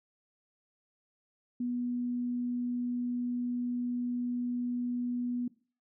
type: tone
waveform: sine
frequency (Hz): 244.3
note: B3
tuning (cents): -19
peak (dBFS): -30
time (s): 1.6-5.48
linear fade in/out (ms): 5
effects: noise-tail reverb RT60 0.4 s tail -20 dB re dry